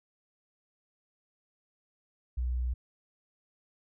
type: tone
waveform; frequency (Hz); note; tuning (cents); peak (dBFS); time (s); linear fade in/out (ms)
sine; 61.74; B1; 0; -28; 2.37-2.74; 10
effects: none